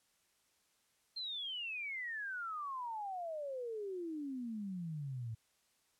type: exponential sweep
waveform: sine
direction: down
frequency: 4211 to 108.7 Hz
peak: -39 dBFS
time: 1.16-5.35 s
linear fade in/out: 10 ms
effects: white hiss -75 dBFS RMS until 5.99 s + low-pass 11000 Hz 12 dB/octave

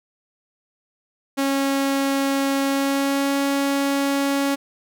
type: tone with pitch glide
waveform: sawtooth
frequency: 274.6 to 278.3 Hz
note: C#4 to C#4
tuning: -16 to +7 cents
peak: -15 dBFS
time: 1.37-4.56 s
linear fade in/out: 20 ms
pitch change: +23 cents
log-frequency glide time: 2.64-3.38 s
effects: none

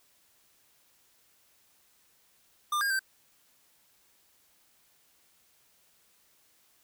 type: tone with pitch steps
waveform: square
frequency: 1198 / 1617 / 1558 Hz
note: D6 / G#6 / G6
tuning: +34 / -47 / -11 cents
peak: -27 dBFS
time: 2.72-2.993 s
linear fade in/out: 5 ms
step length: 91 ms
effects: white hiss -66 dBFS RMS until 6.83 s

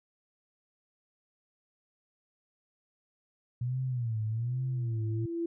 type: tone with vibrato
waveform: sine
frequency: 118.9 Hz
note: A#2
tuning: 35 cents sharp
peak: -29 dBFS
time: 3.61-5.26 s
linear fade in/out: 5 ms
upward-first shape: sine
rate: 1.2 Hz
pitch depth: 160 cents each way
type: tone with exponential growth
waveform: sine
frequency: 336.8 Hz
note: E4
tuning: 37 cents sharp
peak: -28 dBFS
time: 4.31-5.46 s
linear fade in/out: 5 ms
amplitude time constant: 250 ms
effects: none

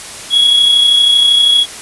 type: tone with amplitude modulation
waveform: triangle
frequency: 3339 Hz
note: G#7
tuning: 9 cents sharp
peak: -3 dBFS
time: 0.3-1.66 s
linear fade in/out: 50 ms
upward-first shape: sine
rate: 32.7 Hz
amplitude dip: 40%
effects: white hiss -28 dBFS RMS until 1.81 s + resampled to 24000 Hz

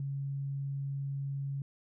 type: tone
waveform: sine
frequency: 138.59 Hz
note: C#3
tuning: in tune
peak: -33 dBFS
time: 0-1.62 s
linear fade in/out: 2 ms
effects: none

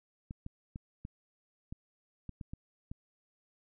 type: clicks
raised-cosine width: 5 ms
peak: -29 dBFS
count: 9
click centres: 0.309 / 0.464 / 0.759 / 1.051 / 1.725 / 2.293 / 2.412 / 2.535 / 2.915 s
effects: none

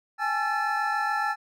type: tone cluster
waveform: triangle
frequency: 814 / 861 / 1344 / 1744 Hz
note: G#5 / A5 / E6 / A6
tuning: -35 / -38 / +33 / -16 cents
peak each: -28 dBFS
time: 0.18-1.36 s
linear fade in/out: 50 ms
effects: none

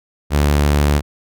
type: tone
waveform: sawtooth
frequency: 72.9 Hz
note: D2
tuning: 12 cents flat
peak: -8 dBFS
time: 0.3-1.02 s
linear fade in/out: 50 ms
effects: none

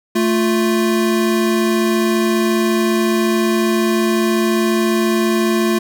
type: tone pair together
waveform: square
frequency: 221.2 / 350.5 Hz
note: A3 / F4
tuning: +9 / +6 cents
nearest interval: minor sixth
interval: 797 cents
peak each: -17 dBFS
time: 0.15-5.79 s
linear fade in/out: 10 ms
effects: none

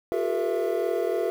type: tone cluster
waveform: triangle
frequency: 356.2 / 393.9 / 438 / 480.9 / 665 Hz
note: F4 / G4 / A4 / B4 / E5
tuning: +34 / +8 / -8 / -46 / +15 cents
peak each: -28 dBFS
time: 0.12-1.3 s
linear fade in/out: 0 ms
effects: 8-bit

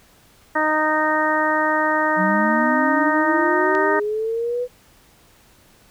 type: harmonic tone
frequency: 309.2 Hz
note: D#4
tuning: 11 cents flat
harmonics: 1 / 2 / 3 / 4 / 5 / 6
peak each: -25 / -23 / -22 / -24 / -26 / -23 dBFS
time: 0.55-4 s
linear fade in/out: 10 ms
type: linear sweep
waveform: sine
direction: up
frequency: 178.7 to 499 Hz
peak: -20 dBFS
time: 2.16-4.68 s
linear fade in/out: 50 ms
type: click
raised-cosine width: 0.2 ms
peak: -18 dBFS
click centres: 3.751 s
effects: pink hiss -53 dBFS RMS until 5.9 s

